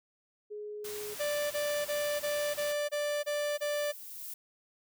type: tone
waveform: sine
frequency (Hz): 419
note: G#4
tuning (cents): +15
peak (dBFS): -38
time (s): 0.5-1.15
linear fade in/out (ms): 20
type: noise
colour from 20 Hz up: white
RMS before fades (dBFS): -43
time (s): 0.84-2.73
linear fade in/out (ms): 10
type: tone bursts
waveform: 45% pulse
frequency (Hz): 588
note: D5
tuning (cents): +2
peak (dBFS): -30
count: 8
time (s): 1.19-3.925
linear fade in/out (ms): 20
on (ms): 320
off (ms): 25
type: noise with exponential growth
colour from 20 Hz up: violet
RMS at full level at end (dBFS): -41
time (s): 1.9-4.34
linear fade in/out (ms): 5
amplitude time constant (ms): 530
effects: none